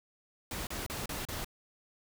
pink noise bursts, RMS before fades -38 dBFS, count 5, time 0.51-1.446 s, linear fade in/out 2 ms, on 160 ms, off 34 ms, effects none

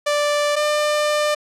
sawtooth tone pair in turn, 587.3 / 597.9 Hz, D5 / D5, 0 / +31 cents, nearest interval unison, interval 31 cents, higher second, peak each -13 dBFS, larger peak neither, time 0.06-0.56 / 0.56-1.35 s, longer second, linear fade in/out 10 ms, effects low-pass 9000 Hz 12 dB/octave

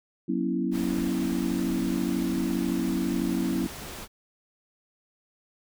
sine chord, F# dominant seventh, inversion none, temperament equal with one note detuned, 185 / 239.1 / 277.2 / 329.6 Hz, F#3 / A#3 / C#4 / E4, 0 / +44 / 0 / 0 cents, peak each -30 dBFS, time 0.28-3.67 s, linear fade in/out 10 ms
pink noise, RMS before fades -39 dBFS, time 0.71-4.08 s, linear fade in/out 50 ms
effects none

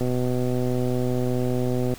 click train, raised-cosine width 2 ms, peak -13 dBFS, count 242, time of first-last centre 0.01-1.938 s, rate 125 Hz, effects pink hiss -43 dBFS RMS until 1.98 s

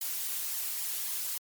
blue noise with flanger, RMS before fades -34 dBFS, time 0.01-1.38 s, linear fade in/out 5 ms, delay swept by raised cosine 0.94 to 4.84 ms, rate 3.7 Hz, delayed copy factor +0.7, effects MP3 96 kbps

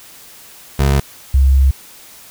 25% pulse / sine tone pair in turn, 69.3 / 67.17 Hz, C#2 / C2, 0 / +46 cents, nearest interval minor second, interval 54 cents, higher first, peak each -7 dBFS, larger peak neither, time 0.79-1 / 1.34-1.71 s, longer second, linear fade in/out 5 ms, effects white hiss -40 dBFS RMS until 2.3 s

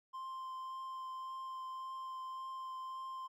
triangle tone with vibrato, 1046.5 Hz, C6, in tune, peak -40 dBFS, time 0.13-3.28 s, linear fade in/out 20 ms, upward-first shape triangle, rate 1.8 Hz, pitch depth 10 cents each way, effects none

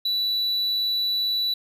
triangle tone, 3951 Hz, B7, in tune, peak -20 dBFS, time 0.05-1.54 s, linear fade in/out 5 ms, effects none

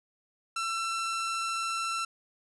sawtooth tone, 1343 Hz, E6, 32 cents sharp, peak -26 dBFS, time 0.56-2.05 s, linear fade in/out 5 ms, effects resampled to 24000 Hz

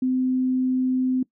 sine tone, 256.8 Hz, C4, 32 cents flat, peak -19 dBFS, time 0.02-1.23 s, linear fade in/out 5 ms, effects noise-tail reverb RT60 0.1 s tail -21 dB re dry

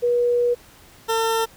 sine / 20% pulse tone pair in turn, 483 / 451.4 Hz, B4 / A4, -39 / +44 cents, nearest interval minor second, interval 117 cents, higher first, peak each -16 / -14 dBFS, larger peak second, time 0.02-0.55 / 1.08-1.46 s, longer first, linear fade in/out 20 ms, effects pink hiss -49 dBFS RMS until 1.56 s

